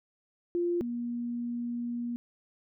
sine tone pair in turn, 347.8 / 238.8 Hz, F4 / A#3, -7 / +42 cents, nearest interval perfect fifth, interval 651 cents, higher first, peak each -26 / -31 dBFS, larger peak first, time 0.55-0.81 / 0.81-2.16 s, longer second, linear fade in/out 0 ms, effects none

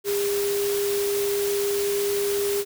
sine tone in noise, 404.2 Hz, G#4, 47 cents flat, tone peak -22 dBFS, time 0.04-2.65 s, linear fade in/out 50 ms, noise white, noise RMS -31 dBFS, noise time 0.04-2.65 s, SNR +6 dB, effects none

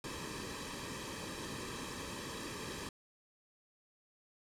pink noise with comb filter, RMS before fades -43 dBFS, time 0.04-2.89 s, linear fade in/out 2 ms, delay 1.4 ms, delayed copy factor -0.75, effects low-pass 9000 Hz 12 dB/octave

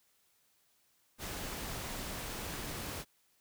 pink noise, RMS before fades -41 dBFS, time 1.18-3.05 s, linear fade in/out 50 ms, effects white hiss -72 dBFS RMS until 3.4 s

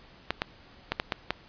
clicks, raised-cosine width 0.3 ms, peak -10 dBFS, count 6, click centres 0.306 / 0.419 / 0.92 / 0.999 / 1.122 / 1.306 s, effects pink hiss -54 dBFS RMS until 1.48 s + resampled to 11025 Hz

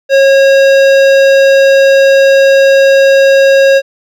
sine tone with hard clipping, 545 Hz, C#5, 29 cents flat, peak -5 dBFS, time 0.09-3.82 s, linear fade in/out 50 ms, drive 15 dB, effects none

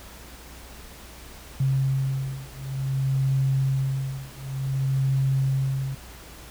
sine beating tone pair, 134.1 / 134.65 Hz, C3 / C#3, +43 / -50 cents, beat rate 0.55 Hz, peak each -25 dBFS, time 1.6-5.95 s, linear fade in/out 5 ms, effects added 60 Hz sine -46 dBFS peak until 6.5 s + pink hiss -45 dBFS RMS until 6.5 s

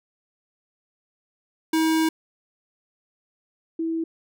square / sine tone pair in turn, 320 / 326.9 Hz, D#4 / E4, +49 / -14 cents, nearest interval unison, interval 37 cents, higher second, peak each -19 / -23 dBFS, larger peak first, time 1.73-2.09 / 3.79-4.04 s, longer first, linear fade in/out 5 ms, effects none

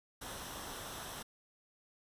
pink noise with comb filter, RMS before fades -45 dBFS, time 0.21-1.23 s, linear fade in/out 10 ms, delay 0.43 ms, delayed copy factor -0.5, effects resampled to 32000 Hz

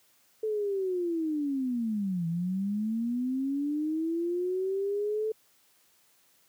sine linear two-way sweep, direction down then up, 440 to 163.8 to 440 Hz, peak -27 dBFS, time 0.43-5.32 s, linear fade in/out 5 ms, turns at 2.27 s, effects white hiss -65 dBFS RMS until 6.48 s + high-pass 100 Hz 12 dB/octave

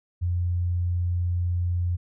sine tone, 88 Hz, F2, 14 cents sharp, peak -22 dBFS, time 0.21-1.97 s, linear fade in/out 20 ms, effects none

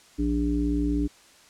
harmonic tone, 58.27 Hz, A#1, in tune, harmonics 1 / 3 / 5 / 7, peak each -27 / -33 / -24 / -37 dBFS, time 0.18-1.08 s, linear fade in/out 20 ms, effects white hiss -54 dBFS RMS until 1.49 s + low-pass 8000 Hz 12 dB/octave

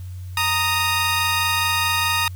15% pulse tone pair together, 927.2 / 1244.5 Hz, A#5 / D#6, -10 / 0 cents, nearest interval perfect fourth, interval 510 cents, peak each -15 dBFS, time 0.37-2.28 s, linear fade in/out 2 ms, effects added 91 Hz sine -30 dBFS peak until 2.35 s + white hiss -53 dBFS RMS until 2.35 s

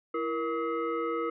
sine tone with frequency modulation, 471.6 Hz, A#4, 20 cents sharp, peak -28 dBFS, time 0.14-1.3 s, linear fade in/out 5 ms, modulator 805 Hz, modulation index 1.2, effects none

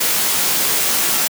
white noise with comb filter, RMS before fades -17 dBFS, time 0-1.28 s, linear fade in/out 10 ms, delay 16 ms, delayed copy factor -0.65, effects high-pass 150 Hz 12 dB/octave

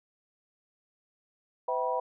sine tone cluster, 506 / 650 / 770 / 972 Hz, B4 / E5 / G5 / B5, +42 / -24 / -31 / -28 cents, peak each -32 / -34 / -35 / -31 dBFS, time 1.68-2 s, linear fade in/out 5 ms, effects none

